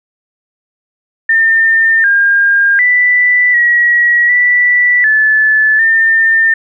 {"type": "tone with pitch steps", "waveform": "sine", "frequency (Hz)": [1806, 1611, 1979, 1914, 1964, 1736, 1804], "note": ["A6", "G6", "B6", "A#6", "B6", "A6", "A6"], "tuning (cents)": [45, 47, 3, 45, -10, -24, 43], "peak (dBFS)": -6, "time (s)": [1.29, 6.54], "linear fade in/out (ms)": 5, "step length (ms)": 750, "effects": []}